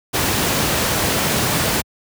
pink noise, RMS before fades -18 dBFS, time 0.13-1.82 s, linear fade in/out 20 ms, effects high-pass 80 Hz 12 dB/octave

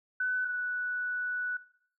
sine tone pair in turn, 1502 / 1479.6 Hz, F#6 / F#6, +26 / 0 cents, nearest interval unison, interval 26 cents, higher first, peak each -27 / -31 dBFS, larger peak first, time 0.2-0.45 / 0.45-1.57 s, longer second, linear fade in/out 5 ms, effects noise-tail reverb RT60 0.7 s tail -19 dB re dry

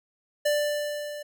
square tone with level ramp, 590 Hz, D5, 8 cents sharp, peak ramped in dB -21 to -36 dBFS, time 0.45-1.23 s, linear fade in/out 10 ms, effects none

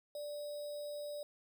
sine tone with sample-and-hold, 587.3 Hz, D5, in tune, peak -40 dBFS, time 0.15-1.23 s, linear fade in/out 2 ms, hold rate 4410 Hz, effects none

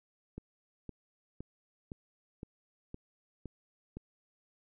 click train, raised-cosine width 3 ms, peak -29 dBFS, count 8, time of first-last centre 0.38-3.97 s, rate 1.95 Hz, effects none

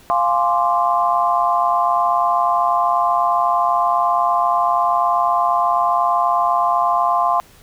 sine chord, D half-diminished seventh, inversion first, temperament equal, 698.5 / 830.6 / 1046.5 / 1174.7 Hz, F5 / Ab5 / C6 / D6, 0 / 0 / 0 / 0 cents, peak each -18 / -23 / -17 / -23 dBFS, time 0.1-7.4 s, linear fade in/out 0 ms, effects pink hiss -48 dBFS RMS until 7.62 s

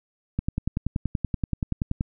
click train, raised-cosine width 5 ms, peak -12 dBFS, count 18, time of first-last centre 0.39-2.009 s, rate 10.5 Hz, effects none

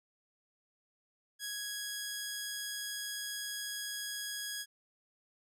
10% pulse tone, 1661.2 Hz, G#6, in tune, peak -29 dBFS, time 1.39-4.66 s, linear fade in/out 50 ms, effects none

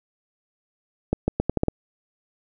accelerating click train, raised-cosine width 2 ms, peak -7 dBFS, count 7, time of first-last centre 1.13-1.683 s, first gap 150 ms, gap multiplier 0.8, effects none

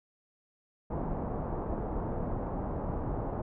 pink low-pass noise, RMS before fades -34 dBFS, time 0.9-3.42 s, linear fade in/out 10 ms, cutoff 970 Hz, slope 24 dB/octave, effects none

